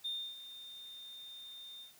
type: tone with ADSR envelope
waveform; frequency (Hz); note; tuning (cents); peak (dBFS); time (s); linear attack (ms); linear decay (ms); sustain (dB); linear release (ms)
sine; 3632; A#7; -46; -33; 0.04-1.94; 16; 290; -14; 130
effects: tanh soft clip ceiling -33 dBFS + white hiss -62 dBFS RMS until 1.99 s